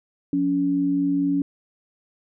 sine tone pair together, 177.77 / 282.2 Hz, F3 / C#4, +31 / +31 cents, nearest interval minor sixth, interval 800 cents, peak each -28 / -19 dBFS, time 0.33-1.42 s, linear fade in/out 2 ms, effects none

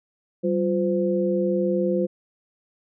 sine tone cluster, 191.8 / 352.6 / 514 Hz, G3 / F4 / C5, -37 / +17 / -31 cents, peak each -24 dBFS, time 0.43-2.07 s, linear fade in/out 20 ms, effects none

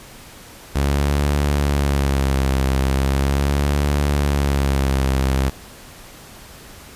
sawtooth tone with vibrato, 69.3 Hz, C#2, in tune, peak -12 dBFS, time 0.75-5.5 s, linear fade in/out 10 ms, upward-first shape sine, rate 0.39 Hz, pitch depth 72 cents each way, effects pink hiss -41 dBFS RMS until 6.95 s + resampled to 32000 Hz

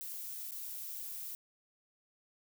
violet noise with dropouts, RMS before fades -43 dBFS, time 0.01-1.35 s, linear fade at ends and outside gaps 0 ms, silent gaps 0.509-0.519 s, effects none

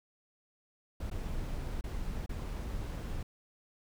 brown noise with dropouts, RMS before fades -37 dBFS, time 1-3.23 s, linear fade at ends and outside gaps 5 ms, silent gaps 1.101-1.112 / 1.811-1.839 / 2.262-2.292 s, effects none

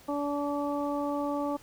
harmonic tone, 288.2 Hz, D4, 33 cents flat, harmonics 1 / 2 / 3 / 4, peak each -31 / -33 / -36 / -38 dBFS, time 0.08-1.57 s, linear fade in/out 10 ms, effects pink hiss -55 dBFS RMS until 1.62 s

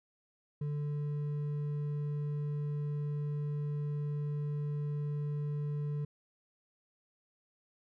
triangle tone with hard clipping, 146.83 Hz, D3, in tune, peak -34 dBFS, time 0.61-6.05 s, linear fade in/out 5 ms, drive 8 dB, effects none

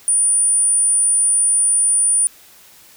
sine tone, 9397 Hz, D9, in tune, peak -12 dBFS, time 0.08-2.27 s, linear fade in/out 0 ms, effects white hiss -46 dBFS RMS until 2.96 s

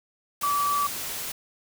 sine tone in noise, 1153 Hz, D6, 32 cents flat, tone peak -22 dBFS, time 0.43-0.87 s, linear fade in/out 5 ms, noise white, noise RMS -33 dBFS, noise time 0.41-1.32 s, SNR +8 dB, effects none

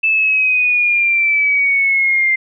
sine exponential sweep, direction down, 2637 to 2093 Hz, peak -11 dBFS, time 0.03-2.36 s, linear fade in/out 10 ms, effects none

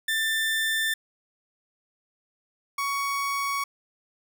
30% pulse tone pair in turn, 1780 / 1118.5 Hz, A6 / C#6, +20 / +15 cents, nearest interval minor sixth, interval 805 cents, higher first, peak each -21 / -23 dBFS, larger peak first, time 0.08-0.94 / 2.78-3.64 s, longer neither, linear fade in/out 5 ms, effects none

